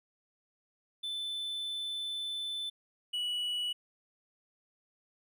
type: tone pair in turn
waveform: triangle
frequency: 3520 / 2940 Hz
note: A7 / F#7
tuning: 0 / -12 cents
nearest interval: minor third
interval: 312 cents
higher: first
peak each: -33 / -30 dBFS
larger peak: second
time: 1.03-2.7 / 3.13-3.73 s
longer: first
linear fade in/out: 10 ms
effects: none